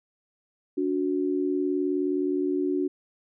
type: tone pair together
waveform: sine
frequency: 287.8 / 367.1 Hz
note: D4 / F#4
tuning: -35 / -14 cents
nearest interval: major third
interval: 421 cents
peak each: -26 dBFS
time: 0.77-2.88 s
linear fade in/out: 10 ms
effects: none